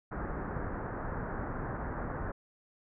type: low-pass noise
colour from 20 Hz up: pink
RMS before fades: -37 dBFS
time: 0.11-2.32 s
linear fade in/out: 10 ms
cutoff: 1700 Hz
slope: 48 dB/octave
effects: none